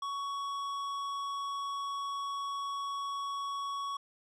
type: tone with tanh clipping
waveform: triangle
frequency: 1118 Hz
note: C#6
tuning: 14 cents sharp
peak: -36 dBFS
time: 0.02-3.97 s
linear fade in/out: 5 ms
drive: 16 dB
effects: none